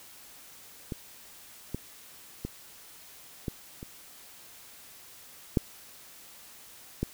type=clicks; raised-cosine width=3 ms; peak=-20 / -19 / -20 / -18 / -27 / -9 / -15 dBFS; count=7; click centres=0.922 / 1.746 / 2.45 / 3.482 / 3.829 / 5.572 / 7.03 s; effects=white hiss -51 dBFS RMS until 7.13 s